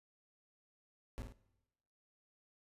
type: noise with echo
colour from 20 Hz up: brown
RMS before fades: -42 dBFS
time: 1.18-1.22 s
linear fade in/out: 0 ms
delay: 51 ms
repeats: 2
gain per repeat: -6 dB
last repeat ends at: 1.322 s
effects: noise-tail reverb RT60 1.0 s tail -19 dB re dry + resampled to 32000 Hz